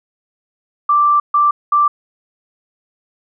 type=tone bursts at uneven times; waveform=sine; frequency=1174.7 Hz; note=D6; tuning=in tune; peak=-9 dBFS; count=3; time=0.89-1.2 / 1.34-1.51 / 1.72-1.88 s; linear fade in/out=5 ms; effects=none